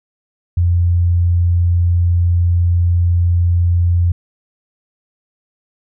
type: tone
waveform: sine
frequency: 87 Hz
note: F2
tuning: 6 cents flat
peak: -10 dBFS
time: 0.57-4.12 s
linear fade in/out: 5 ms
effects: none